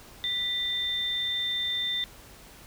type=tone pair together; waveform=sine; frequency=1975.5 / 3579 Hz; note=B6 / A7; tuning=0 / +29 cents; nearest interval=minor seventh; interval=1029 cents; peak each=-35 / -27 dBFS; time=0.24-2.04 s; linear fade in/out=0 ms; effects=added 50 Hz sine -58 dBFS peak until 2.66 s + pink hiss -50 dBFS RMS until 2.66 s